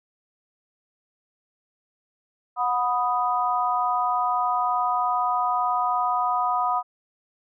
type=chord; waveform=sine; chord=B major; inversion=second; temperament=equal with one note detuned; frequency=730.2 / 987.8 / 1244.5 Hz; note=F#5 / B5 / D#6; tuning=-23 / 0 / 0 cents; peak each=-25 dBFS; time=2.56-6.83 s; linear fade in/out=50 ms; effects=none